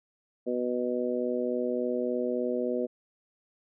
harmonic tone, 123.47 Hz, B2, in tune, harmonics 2 / 3 / 4 / 5, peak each -32 / -32 / -31 / -35 dBFS, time 0.46-2.87 s, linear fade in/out 20 ms, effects none

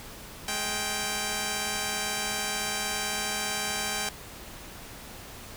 5% pulse tone pair together, 210.5 / 784 Hz, G#3 / G5, +24 / 0 cents, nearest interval octave + major seventh, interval 2276 cents, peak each -23 / -18 dBFS, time 0.48-4.09 s, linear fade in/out 2 ms, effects pink hiss -44 dBFS RMS until 5.56 s

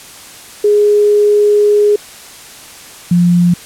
sine tone pair in turn, 415.3 / 175.04 Hz, G#4 / F3, 0 / +4 cents, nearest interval octave + minor third, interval 1496 cents, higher first, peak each -6 dBFS, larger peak neither, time 0.64-1.96 / 3.11-3.54 s, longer first, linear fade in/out 5 ms, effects white hiss -34 dBFS RMS until 3.65 s + low-pass 11000 Hz 12 dB/octave

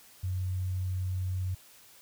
sine tone, 92.5 Hz, F#2, in tune, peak -29 dBFS, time 0.23-1.55 s, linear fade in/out 10 ms, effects white hiss -56 dBFS RMS until 2.01 s

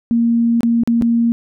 sine tone with dropouts, 233.1 Hz, A#3, in tune, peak -11 dBFS, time 0.11-1.32 s, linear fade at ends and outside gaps 0 ms, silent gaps 0.607-0.632 / 0.835-0.875 / 1.013-1.022 s, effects none

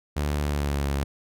sawtooth tone with pitch glide, 73.42 to 69.9 Hz, D2 to C#2, 0 to +15 cents, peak -20 dBFS, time 0.16-1.04 s, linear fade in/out 10 ms, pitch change -85 cents, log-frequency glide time 0.45-0.89 s, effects none

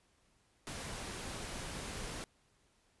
pink noise, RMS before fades -43 dBFS, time 0.67-2.24 s, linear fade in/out 0 ms, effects pink hiss -72 dBFS RMS until 3 s + resampled to 24000 Hz

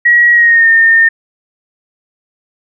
sine tone with pitch glide, 1910 to 1821.6 Hz, A#6 to A#6, +42 to -40 cents, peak -4 dBFS, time 0.05-1.09 s, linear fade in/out 10 ms, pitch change -82 cents, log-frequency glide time 0.32-0.68 s, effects none

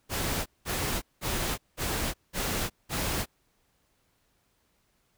pink noise bursts, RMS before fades -30 dBFS, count 6, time 0.09-3.26 s, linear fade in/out 50 ms, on 370 ms, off 190 ms, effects pink hiss -71 dBFS RMS until 5.17 s

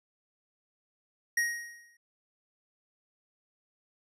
square tone with exponential decay, 1881 Hz, A#6, 15 cents sharp, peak -24 dBFS, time 1.37-1.97 s, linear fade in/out 5 ms, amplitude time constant 130 ms, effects resampled to 32000 Hz

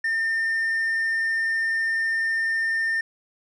sine tone with hard clipping, 1808 Hz, A6, 47 cents sharp, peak -22 dBFS, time 0.04-3.01 s, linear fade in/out 5 ms, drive 2 dB, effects none

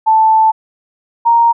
sine tone pair in turn, 880 / 932.3 Hz, A5 / A#5, 0 / 0 cents, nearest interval minor second, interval 100 cents, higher second, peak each -6 dBFS, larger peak neither, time 0.06-0.52 / 1.25-1.53 s, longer first, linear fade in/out 20 ms, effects none

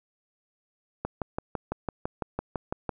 click train, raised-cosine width 1 ms, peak -15 dBFS, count 12, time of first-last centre 1.05-2.893 s, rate 5.97 Hz, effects none

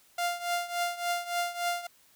sawtooth tone with tremolo, 698.5 Hz, F5, in tune, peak -22 dBFS, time 0.18-1.87 s, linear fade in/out 5 ms, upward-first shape triangle, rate 3.5 Hz, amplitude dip 85%, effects white hiss -62 dBFS RMS until 2.15 s

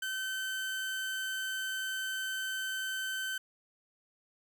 30% pulse tone, 1537 Hz, G6, 35 cents flat, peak -31 dBFS, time 0.02-3.38 s, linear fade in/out 5 ms, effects none

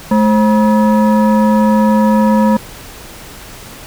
sine tone with frequency modulation, 215.1 Hz, A3, 39 cents flat, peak -7 dBFS, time 0.11-2.57 s, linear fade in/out 5 ms, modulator 746 Hz, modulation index 0.79, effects pink hiss -33 dBFS RMS until 3.86 s

